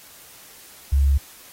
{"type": "tone", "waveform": "sine", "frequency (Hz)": 69.3, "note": "C#2", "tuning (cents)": 0, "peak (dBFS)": -14, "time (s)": [0.92, 1.18], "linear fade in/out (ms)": 10, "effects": ["white hiss -46 dBFS RMS until 1.52 s", "AAC 48 kbps"]}